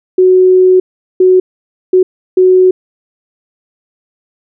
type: tone bursts at uneven times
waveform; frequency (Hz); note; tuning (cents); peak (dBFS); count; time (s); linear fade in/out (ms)
sine; 370; F#4; 0; -3; 4; 0.18-0.8 / 1.2-1.4 / 1.93-2.03 / 2.37-2.71; 5
effects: none